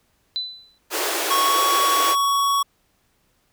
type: tone with exponential decay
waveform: sine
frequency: 4000 Hz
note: B7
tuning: 21 cents sharp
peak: -20 dBFS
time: 0.36-0.78 s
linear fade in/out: 0 ms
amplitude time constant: 90 ms
type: high-pass noise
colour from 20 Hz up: pink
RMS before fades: -24 dBFS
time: 0.9-2.16 s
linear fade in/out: 50 ms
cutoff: 310 Hz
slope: 96 dB/octave
type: tone with pitch glide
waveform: square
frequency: 1103 to 1118.4 Hz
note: C#6 to C#6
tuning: -9 to +15 cents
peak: -18 dBFS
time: 1.3-2.63 s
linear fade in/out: 10 ms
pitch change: +24 cents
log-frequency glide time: 1.4-1.59 s
effects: pink hiss -65 dBFS RMS until 3.52 s